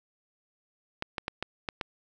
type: clicks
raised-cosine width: 0.3 ms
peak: -15 dBFS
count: 6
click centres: 1.024 / 1.182 / 1.281 / 1.426 / 1.688 / 1.812 s
effects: none